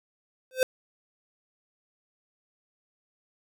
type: tone with exponential growth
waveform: square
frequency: 516 Hz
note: C5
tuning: 24 cents flat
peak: -17 dBFS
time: 0.51-0.63 s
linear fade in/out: 1 ms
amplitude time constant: 24 ms
effects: none

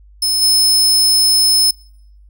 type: tone with level steps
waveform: sawtooth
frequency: 5210 Hz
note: E8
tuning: 21 cents flat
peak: -11 / -7 dBFS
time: 0.22-1.71 s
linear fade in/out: 5 ms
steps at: 0.41 s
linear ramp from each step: 20 ms
effects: noise-tail reverb RT60 0.7 s tail -26 dB re dry + added 50 Hz sine -41 dBFS peak until 2.29 s

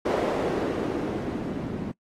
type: noise with low-pass filter sweep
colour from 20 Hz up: blue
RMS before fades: -28 dBFS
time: 0.05-1.92 s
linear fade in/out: 10 ms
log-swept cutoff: 520 to 220 Hz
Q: 1.6
effects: noise-tail reverb RT60 0.1 s tail -22 dB re dry + AAC 48 kbps

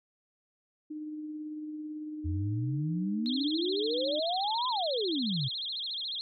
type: tone with tremolo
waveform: sine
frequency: 305 Hz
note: D#4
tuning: 34 cents flat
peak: -35 dBFS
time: 0.9-4.2 s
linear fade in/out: 10 ms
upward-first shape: triangle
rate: 18 Hz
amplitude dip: 30%
type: exponential two-way sweep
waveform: sine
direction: up then down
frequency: 81.7 to 1033 to 121.8 Hz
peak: -29 dBFS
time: 2.24-5.49 s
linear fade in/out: 20 ms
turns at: 4.68 s
type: tone with vibrato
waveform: sine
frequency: 3684 Hz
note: A#7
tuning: 21 cents flat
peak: -33 dBFS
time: 3.26-6.21 s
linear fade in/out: 0 ms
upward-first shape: sine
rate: 14 Hz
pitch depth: 250 cents each way
effects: none

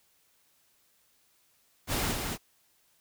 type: noise with echo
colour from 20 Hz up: pink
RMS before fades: -30 dBFS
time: 1.87-2.16 s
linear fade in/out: 50 ms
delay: 220 ms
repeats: 1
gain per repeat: -4 dB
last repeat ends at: 2.38 s
effects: white hiss -68 dBFS RMS until 3 s

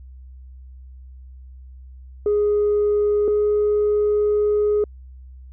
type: tone pair in turn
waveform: sine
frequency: 415.3 / 417.9 Hz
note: G#4 / G#4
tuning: 0 / +11 cents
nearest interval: unison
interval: 11 cents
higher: second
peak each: -14 dBFS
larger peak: neither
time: 2.26-3.28 / 3.28-4.84 s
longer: second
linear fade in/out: 2 ms
effects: tanh soft clip ceiling -13 dBFS + added 64 Hz sine -38 dBFS peak until 5.52 s

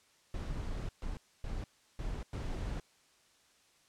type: noise bursts at uneven times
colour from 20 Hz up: brown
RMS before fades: -38 dBFS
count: 5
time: 0.34-0.89 / 1.02-1.17 / 1.44-1.64 / 1.99-2.23 / 2.33-2.8 s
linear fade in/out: 2 ms
effects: white hiss -67 dBFS RMS until 3.88 s + low-pass 8000 Hz 12 dB/octave

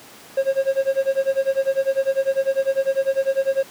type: tone with tremolo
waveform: triangle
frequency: 540 Hz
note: C#5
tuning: 45 cents flat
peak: -12 dBFS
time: 0.37-3.63 s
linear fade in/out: 5 ms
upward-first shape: sine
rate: 10 Hz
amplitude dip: 95%
effects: pink hiss -43 dBFS RMS until 3.7 s + high-pass 200 Hz 12 dB/octave

